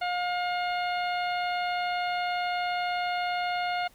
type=harmonic tone; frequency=713 Hz; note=F5; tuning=36 cents sharp; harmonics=1 / 2 / 3 / 4 / 5 / 6; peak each=-28 / -35 / -36 / -40 / -44 / -43 dBFS; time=0.01-3.88 s; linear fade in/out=10 ms; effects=pink hiss -59 dBFS RMS until 3.94 s

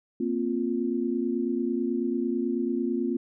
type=chord; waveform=sine; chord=Bb suspended second; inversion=none; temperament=just; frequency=233.1 / 262.2 / 349.6 Hz; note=Bb3 / C4 / F4; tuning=0 / +4 / +2 cents; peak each=-29 dBFS; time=0.2-3.17 s; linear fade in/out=5 ms; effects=none

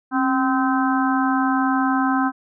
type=harmonic tone with a mistuned harmonic; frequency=258 Hz; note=C4; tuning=24 cents flat; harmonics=1 / 3 / 4 / 5 / 6; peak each=-19 / -24 / -25 / -26 / -27 dBFS; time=0.11-2.32 s; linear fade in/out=50 ms; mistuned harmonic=1; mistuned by=+65 cents; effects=none

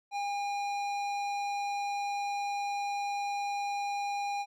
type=tone with hard clipping; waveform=sine; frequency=809 Hz; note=G#5; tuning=46 cents flat; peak=-33 dBFS; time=0.11-4.46 s; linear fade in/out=50 ms; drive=13 dB; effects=none

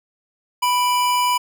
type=tone pair together; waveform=square; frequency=987.8 / 2349 Hz; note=B5 / D7; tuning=0 / 0 cents; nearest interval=octave + minor third; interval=1500 cents; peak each=-17 / -28 dBFS; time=0.62-1.38 s; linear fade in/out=10 ms; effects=none

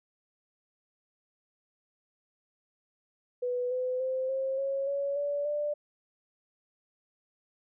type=tone with pitch steps; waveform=sine; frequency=493.9 / 506.6 / 519.7 / 533 / 546.8 / 560.8 / 575.3 / 590.1 Hz; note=B4 / B4 / C5 / C5 / C#5 / C#5 / D5 / D5; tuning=0 / +44 / -12 / +32 / -24 / +20 / -36 / +8 cents; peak=-28 dBFS; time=3.42-5.74 s; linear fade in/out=10 ms; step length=290 ms; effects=none

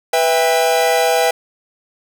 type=chord; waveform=45% pulse; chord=E minor; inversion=second; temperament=equal with one note detuned; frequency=493.9 / 659.3 / 799.1 Hz; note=B4 / E5 / G5; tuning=0 / 0 / +33 cents; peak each=-17 dBFS; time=0.13-1.31 s; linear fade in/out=5 ms; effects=none

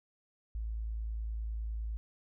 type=tone; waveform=sine; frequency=54.9 Hz; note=A1; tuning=3 cents flat; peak=-34 dBFS; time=0.55-1.97 s; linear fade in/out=0 ms; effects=none

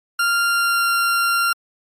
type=tone with pitch glide; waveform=40% pulse; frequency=1393 to 1382.6 Hz; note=F6 to F6; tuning=-5 to -18 cents; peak=-15 dBFS; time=0.19-1.53 s; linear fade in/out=5 ms; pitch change=-13 cents; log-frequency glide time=0.45-0.88 s; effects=MP3 64 kbps

